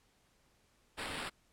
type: noise with sample-and-hold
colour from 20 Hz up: violet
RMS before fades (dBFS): -41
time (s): 0.97-1.3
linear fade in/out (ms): 20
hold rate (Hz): 6300
effects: pink hiss -71 dBFS RMS until 1.52 s + low-pass 11000 Hz 12 dB/octave